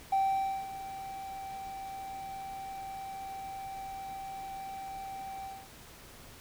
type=tone with ADSR envelope; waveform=triangle; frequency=777 Hz; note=G5; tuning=16 cents flat; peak=-21 dBFS; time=0.12-5.69 s; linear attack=8 ms; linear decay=530 ms; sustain=-16 dB; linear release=230 ms; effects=tanh soft clip ceiling -20 dBFS + pink hiss -52 dBFS RMS until 6.4 s